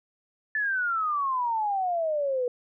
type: exponential sweep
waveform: sine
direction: down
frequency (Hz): 1757 to 483.3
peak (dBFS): -24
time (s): 0.55-2.48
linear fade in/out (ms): 2
effects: none